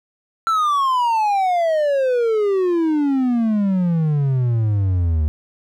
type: exponential sweep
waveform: triangle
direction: down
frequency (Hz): 1353 to 74.6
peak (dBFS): -13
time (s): 0.47-5.28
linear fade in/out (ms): 0
effects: none